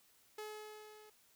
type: tone with level ramp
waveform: sawtooth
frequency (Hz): 426.4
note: G#4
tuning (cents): +46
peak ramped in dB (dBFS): -39 to -54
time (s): 0.38-1.1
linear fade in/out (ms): 5
effects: white hiss -69 dBFS RMS until 1.35 s